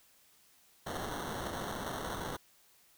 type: noise with sample-and-hold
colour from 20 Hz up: violet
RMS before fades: -39 dBFS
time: 0.86-2.37 s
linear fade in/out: 10 ms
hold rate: 2450 Hz
effects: white hiss -65 dBFS RMS until 2.97 s